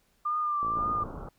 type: tone with vibrato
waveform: sine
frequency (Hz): 1194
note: D6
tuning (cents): +28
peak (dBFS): -26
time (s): 0.25-1.04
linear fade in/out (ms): 10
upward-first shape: triangle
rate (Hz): 1.9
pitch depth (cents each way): 49
type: click train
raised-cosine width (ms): 2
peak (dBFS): -29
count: 24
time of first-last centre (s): 0.63-1.04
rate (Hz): 56.1
type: low-pass noise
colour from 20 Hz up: pink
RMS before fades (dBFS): -40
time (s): 0.76-1.29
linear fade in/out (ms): 5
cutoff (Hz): 1400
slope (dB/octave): 96
effects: pink hiss -69 dBFS RMS until 1.38 s